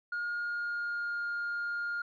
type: tone with pitch glide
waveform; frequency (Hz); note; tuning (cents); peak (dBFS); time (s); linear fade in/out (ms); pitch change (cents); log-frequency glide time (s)
sine; 1426 to 1412.9; F6 to F6; +36 to +20; -30; 0.12-2.02; 5; -16; 0.25-1.27
effects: tanh soft clip ceiling -30 dBFS